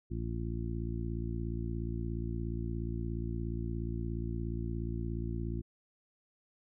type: harmonic tone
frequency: 57 Hz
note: A#1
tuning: 38 cents flat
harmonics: 1 / 2 / 3 / 4 / 5 / 6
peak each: -37 / -38 / -43 / -43 / -48 / -43 dBFS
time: 0.1-5.62 s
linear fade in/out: 20 ms
effects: none